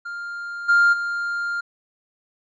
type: tone with level steps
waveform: triangle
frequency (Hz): 1400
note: F6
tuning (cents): +4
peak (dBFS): -27 / -10 / -21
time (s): 0.05-1.61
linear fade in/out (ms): 10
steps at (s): 0.68 / 0.92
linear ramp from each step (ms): 20
effects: tanh soft clip ceiling -7 dBFS + resampled to 16000 Hz